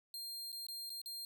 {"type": "tone with dropouts", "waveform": "sawtooth", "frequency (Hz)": 4200, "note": "C8", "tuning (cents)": 6, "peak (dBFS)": -40, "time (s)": [0.14, 1.25], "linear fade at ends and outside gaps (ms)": 1, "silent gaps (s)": [[0.519, 0.527], [0.667, 0.685], [0.895, 0.902], [1.016, 1.059]], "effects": []}